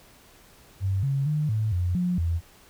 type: tone with pitch steps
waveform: sine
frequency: 96.5 / 137.5 / 151.1 / 108.7 / 88.9 / 178.5 / 84 Hz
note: G2 / C#3 / D3 / A2 / F2 / F3 / E2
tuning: -27 / -14 / +50 / -21 / +31 / +38 / +33 cents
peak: -22 dBFS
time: 0.8-2.41 s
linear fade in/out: 50 ms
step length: 230 ms
effects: pink hiss -54 dBFS RMS until 2.69 s

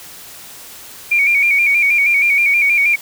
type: tone with vibrato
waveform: sine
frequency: 2313 Hz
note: D7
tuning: 27 cents flat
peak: -10 dBFS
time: 1.11-2.96 s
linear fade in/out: 10 ms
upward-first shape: square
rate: 6.3 Hz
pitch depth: 56 cents each way
effects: white hiss -36 dBFS RMS until 3.01 s

